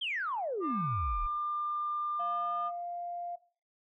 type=exponential sweep; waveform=sine; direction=down; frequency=3322 to 33.03 Hz; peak=-31 dBFS; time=0.01-1.27 s; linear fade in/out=10 ms
type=tone with pitch glide; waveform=sine; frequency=1197 to 1208.8 Hz; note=D6 to D6; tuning=+33 to +50 cents; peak=-31 dBFS; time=0.6-2.72 s; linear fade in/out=50 ms; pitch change=+17 cents; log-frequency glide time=2.18-2.53 s
type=tone; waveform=sine; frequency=698.5 Hz; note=F5; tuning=in tune; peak=-35 dBFS; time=2.19-3.36 s; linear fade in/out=10 ms
effects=noise-tail reverb RT60 0.4 s tail -17 dB re dry + tanh soft clip ceiling -24 dBFS